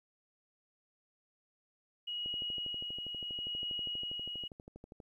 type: tone with tremolo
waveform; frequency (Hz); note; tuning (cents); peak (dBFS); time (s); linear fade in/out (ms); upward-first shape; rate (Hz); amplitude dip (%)
sine; 2900; F#7; -35; -35; 2.07-4.48; 10; sine; 0.75; 35
type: click train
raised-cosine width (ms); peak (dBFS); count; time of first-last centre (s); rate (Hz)
2; -36; 35; 2.26-5.002; 12.4
effects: 12-bit

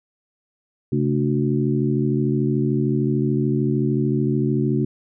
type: harmonic tone with a mistuned harmonic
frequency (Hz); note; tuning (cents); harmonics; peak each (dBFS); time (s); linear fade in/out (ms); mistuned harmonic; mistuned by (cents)
73.42; D2; 0; 2 / 3 / 4 / 5; -21 / -23 / -24 / -25; 0.92-4.85; 5; 2; -150
effects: none

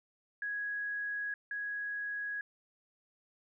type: tone pair in turn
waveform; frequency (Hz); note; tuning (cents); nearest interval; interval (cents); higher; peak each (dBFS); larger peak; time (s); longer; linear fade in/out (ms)
sine; 1663 / 1663; G#6 / G#6; +2 / +2; unison; 0; neither; -34 / -35; first; 0.42-1.34 / 1.51-2.41; first; 2
effects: none

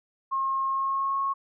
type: tone with pitch glide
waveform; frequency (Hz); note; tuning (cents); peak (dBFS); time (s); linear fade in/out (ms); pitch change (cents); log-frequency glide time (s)
sine; 1075 to 1094.4; C6 to C#6; +47 to -23; -24; 0.31-1.34; 20; +30; 0.67-1.19
effects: none

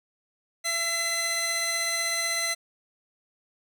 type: tone pair together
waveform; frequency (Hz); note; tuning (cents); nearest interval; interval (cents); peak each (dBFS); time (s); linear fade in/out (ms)
15% pulse; 672 / 2032; E5 / B6; +33 / +49; octave + perfect fifth; 1916; -27 / -20; 0.64-2.55; 20
effects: none

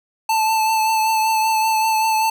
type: tone with vibrato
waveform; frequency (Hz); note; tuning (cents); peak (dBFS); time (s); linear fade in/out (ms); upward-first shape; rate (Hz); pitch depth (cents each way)
square; 880; A5; 0; -16; 0.29-2.3; 5; triangle; 5.2; 25
effects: none

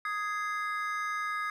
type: chord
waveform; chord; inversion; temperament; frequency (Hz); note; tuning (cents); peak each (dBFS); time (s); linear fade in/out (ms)
triangle; Ab major; second; just; 1245.9 / 1661.2 / 2077; Eb6 / Ab6 / C7; +2 / 0 / -13; -31 / -35 / -37; 0.05-1.5; 2
effects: none

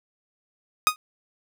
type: tone with exponential decay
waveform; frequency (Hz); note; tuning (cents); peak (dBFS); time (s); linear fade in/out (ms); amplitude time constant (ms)
sawtooth; 1244.5; D#6; 0; -8; 0.87-0.96; 0; 19
effects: none

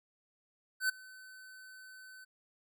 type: tone with ADSR envelope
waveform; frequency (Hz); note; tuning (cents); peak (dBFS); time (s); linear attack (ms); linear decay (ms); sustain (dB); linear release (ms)
square; 1520; F#6; +46; -27; 0.8-2.25; 92; 9; -24; 15
effects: none

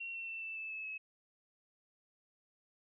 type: tone with pitch steps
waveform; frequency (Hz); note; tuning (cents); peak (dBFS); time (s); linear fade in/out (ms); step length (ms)
sine; 2733 / 2706 / 2680 / 2654 / 2628 / 2602 / 2577; F7 / E7 / E7 / E7 / E7 / E7 / E7; -38 / +45 / +28 / +11 / -6 / -23 / -40; -40; 0-0.98; 10; 140
effects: none

